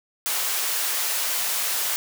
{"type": "high-pass noise", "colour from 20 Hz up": "white", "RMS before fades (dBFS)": -25, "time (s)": [0.26, 1.96], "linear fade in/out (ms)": 0, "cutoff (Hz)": 600, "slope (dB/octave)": 12, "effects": []}